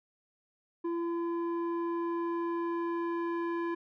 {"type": "tone with low-pass filter sweep", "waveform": "square", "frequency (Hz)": 339.1, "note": "E4", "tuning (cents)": 49, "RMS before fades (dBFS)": -33, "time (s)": [0.84, 3.75], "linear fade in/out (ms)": 10, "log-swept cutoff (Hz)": [790, 1500], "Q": 1.6, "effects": []}